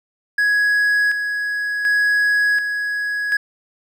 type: tone with tremolo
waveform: triangle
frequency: 1669 Hz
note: G#6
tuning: 8 cents sharp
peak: -12 dBFS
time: 0.38-3.37 s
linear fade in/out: 5 ms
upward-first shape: square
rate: 0.68 Hz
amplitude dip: 50%
effects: none